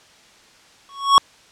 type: tone with exponential growth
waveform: square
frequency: 1108.7 Hz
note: C#6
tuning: in tune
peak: -5 dBFS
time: 0.89-1.18 s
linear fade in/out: 0 ms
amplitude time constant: 61 ms
effects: white hiss -50 dBFS RMS until 1.51 s + low-pass 6000 Hz 12 dB/octave